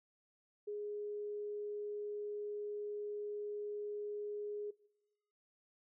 sine tone, 415.3 Hz, G#4, in tune, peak -39 dBFS, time 0.67-4.71 s, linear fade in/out 10 ms, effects noise-tail reverb RT60 1.0 s tail -22 dB re dry

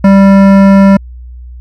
sine tone with hard clipping, 196 Hz, G3, in tune, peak -3 dBFS, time 0.04-0.97 s, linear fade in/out 5 ms, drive 15 dB, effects added 61 Hz sine -25 dBFS peak until 1.6 s

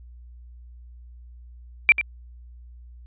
sine tone with echo, 2349 Hz, D7, in tune, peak -9 dBFS, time 1.89-1.92 s, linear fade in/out 0 ms, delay 92 ms, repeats 1, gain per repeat -11 dB, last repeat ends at 2.012 s, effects added 60 Hz sine -42 dBFS peak until 3.06 s + resampled to 8000 Hz

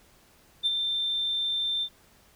sine tone with ADSR envelope, 3574 Hz, A7, 26 cents sharp, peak -19 dBFS, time 0.63-1.89 s, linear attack 32 ms, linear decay 29 ms, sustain -6 dB, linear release 66 ms, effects tanh soft clip ceiling -18 dBFS + pink hiss -59 dBFS RMS until 2.35 s

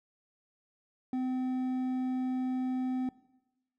triangle tone with hard clipping, 256.2 Hz, C4, 36 cents flat, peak -31 dBFS, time 1.13-3.09 s, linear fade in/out 2 ms, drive 9 dB, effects noise-tail reverb RT60 1.0 s tail -19 dB re dry

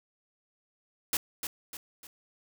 white noise with echo, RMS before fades -28 dBFS, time 1.13-1.17 s, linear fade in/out 2 ms, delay 300 ms, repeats 3, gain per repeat -7 dB, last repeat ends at 2.07 s, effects none

